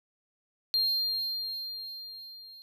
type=tone with level ramp; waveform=triangle; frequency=4199 Hz; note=C8; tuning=5 cents sharp; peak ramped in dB=-22 to -46 dBFS; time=0.74-2.62 s; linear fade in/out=0 ms; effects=none